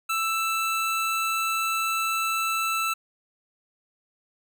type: tone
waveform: 25% pulse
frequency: 1324 Hz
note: E6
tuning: 7 cents sharp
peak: -20 dBFS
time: 0.09-2.94 s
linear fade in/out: 10 ms
effects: none